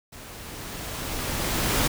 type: noise with level ramp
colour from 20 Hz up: pink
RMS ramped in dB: -43 to -22 dBFS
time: 0.12-1.88 s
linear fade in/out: 10 ms
effects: none